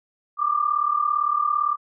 sine tone pair together, 1169 / 1206.7 Hz, D6 / D6, -8 / +47 cents, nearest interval minor second, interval 55 cents, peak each -22 dBFS, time 0.37-1.77 s, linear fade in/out 50 ms, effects none

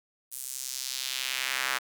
square tone with high-pass filter sweep, 65.41 Hz, C2, in tune, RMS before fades -33 dBFS, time 0.31-1.79 s, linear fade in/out 20 ms, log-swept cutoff 10000 to 1400 Hz, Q 1.4, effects none

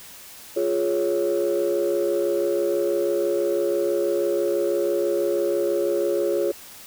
sine chord, Db major, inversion first, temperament equal, 349.2 / 415.3 / 554.4 Hz, F4 / Ab4 / Db5, 0 / 0 / 0 cents, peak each -23 dBFS, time 0.56-6.52 s, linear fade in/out 10 ms, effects tanh soft clip ceiling -14 dBFS + white hiss -43 dBFS RMS until 6.86 s

